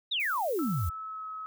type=exponential sweep; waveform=sine; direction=down; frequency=3951 to 71.1 Hz; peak=-27 dBFS; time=0.11-0.9 s; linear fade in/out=10 ms
type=noise; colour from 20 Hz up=violet; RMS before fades=-44 dBFS; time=0.2-0.89 s; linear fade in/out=0 ms
type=tone with pitch glide; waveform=sine; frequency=1318.5 to 1282.4 Hz; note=E6 to E6; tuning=0 to -48 cents; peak=-36 dBFS; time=0.59-1.46 s; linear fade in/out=0 ms; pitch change=-48 cents; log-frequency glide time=0.71-1.27 s
effects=none